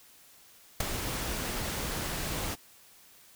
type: noise with ADSR envelope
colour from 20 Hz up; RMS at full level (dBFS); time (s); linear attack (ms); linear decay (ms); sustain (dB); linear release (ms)
pink; -25; 0.8-2.56; 6; 11; -9; 30
effects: white hiss -57 dBFS RMS until 3.35 s